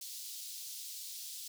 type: high-pass noise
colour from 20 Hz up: pink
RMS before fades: -45 dBFS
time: 0.01-1.48 s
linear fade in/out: 5 ms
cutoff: 3900 Hz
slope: 24 dB/octave
effects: none